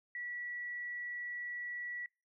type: tone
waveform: sine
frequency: 1943 Hz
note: B6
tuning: 29 cents flat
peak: -39 dBFS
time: 0.15-2.06 s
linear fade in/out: 2 ms
effects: noise-tail reverb RT60 0.3 s tail -26 dB re dry